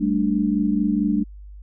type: chord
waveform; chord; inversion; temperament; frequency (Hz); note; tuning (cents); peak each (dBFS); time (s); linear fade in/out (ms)
sine; G suspended second; none; just; 196 / 220.5 / 294; G3 / A3 / D4; 0 / +4 / +2; -22; 0-1.24; 20
effects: added 50 Hz sine -37 dBFS peak until 1.62 s